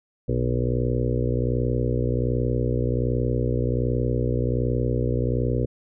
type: harmonic tone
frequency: 61.3 Hz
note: B1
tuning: 12 cents flat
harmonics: 1 / 2 / 4 / 5 / 6 / 7 / 8 / 9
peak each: -27 / -24 / -30 / -33 / -32 / -31 / -30 / -37 dBFS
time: 0.28-5.66 s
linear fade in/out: 10 ms
effects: none